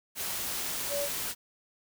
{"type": "tone in noise", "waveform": "sine", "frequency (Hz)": 571, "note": "D5", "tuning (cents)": -49, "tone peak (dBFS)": -30, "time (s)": [0.89, 1.09], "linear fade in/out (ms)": 50, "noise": "white", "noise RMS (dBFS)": -34, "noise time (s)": [0.15, 1.35], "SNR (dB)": 1, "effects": []}